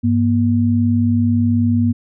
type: tone pair together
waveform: sine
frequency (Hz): 100.3 / 238.6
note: G2 / A#3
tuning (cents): +40 / +41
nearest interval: octave + minor third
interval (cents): 1501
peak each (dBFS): -16 / -14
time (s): 0.03-1.93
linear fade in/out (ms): 20
effects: none